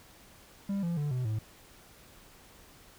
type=tone with pitch steps; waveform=triangle; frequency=198.4 / 170.73 / 146.92 / 126.44 / 108.81 Hz; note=G3 / F3 / D3 / B2 / A2; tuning=+21 / -39 / +1 / +41 / -19 cents; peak=-27 dBFS; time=0.69-1.39 s; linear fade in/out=5 ms; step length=140 ms; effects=pink hiss -56 dBFS RMS until 2.98 s